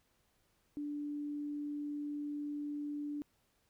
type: tone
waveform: sine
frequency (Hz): 292.7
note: D4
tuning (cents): -6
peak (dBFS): -37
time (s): 0.77-3.22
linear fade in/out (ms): 0
effects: pink hiss -75 dBFS RMS until 3.69 s